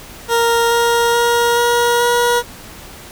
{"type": "tone with pitch steps", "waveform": "20% pulse", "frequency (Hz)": [465.9, 469.4, 472.9, 476.5, 480.1], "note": ["A#4", "A#4", "A#4", "A#4", "B4"], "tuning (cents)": [-1, 12, 25, 38, -49], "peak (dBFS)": -7, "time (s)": [0.28, 2.43], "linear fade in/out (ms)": 50, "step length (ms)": 430, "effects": ["pink hiss -36 dBFS RMS until 3.11 s"]}